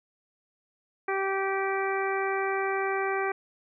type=harmonic tone; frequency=388.4 Hz; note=G4; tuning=16 cents flat; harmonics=1 / 2 / 3 / 4 / 5 / 6; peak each=-29 / -32 / -34 / -35 / -36 / -37 dBFS; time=1.08-3.32 s; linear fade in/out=5 ms; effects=none